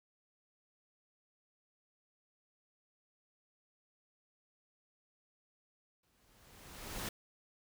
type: noise with exponential growth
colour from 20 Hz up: pink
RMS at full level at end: -38 dBFS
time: 6.03-7.09 s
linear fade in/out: 5 ms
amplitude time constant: 230 ms
effects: none